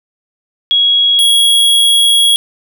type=tone pair in turn; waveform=sine / square; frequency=3319 / 3319 Hz; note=G#7 / G#7; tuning=-2 / -2 cents; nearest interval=unison; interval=0 cents; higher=neither; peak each=-7 dBFS; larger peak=neither; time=0.71-1.19 / 1.19-2.36 s; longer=second; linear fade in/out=0 ms; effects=none